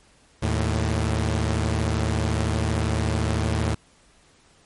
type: tone pair together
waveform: sawtooth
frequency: 77.78 / 110 Hz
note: D#2 / A2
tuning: 0 / 0 cents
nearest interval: tritone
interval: 600 cents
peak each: -20 dBFS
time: 0.42-3.75 s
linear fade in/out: 10 ms
effects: pink hiss -57 dBFS RMS until 4.65 s + MP3 48 kbps